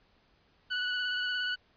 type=tone with vibrato; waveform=25% pulse; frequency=1480 Hz; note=F#6; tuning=in tune; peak=-26 dBFS; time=0.7-1.56 s; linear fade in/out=20 ms; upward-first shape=square; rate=17 Hz; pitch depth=14 cents each way; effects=pink hiss -67 dBFS RMS until 1.76 s + resampled to 11025 Hz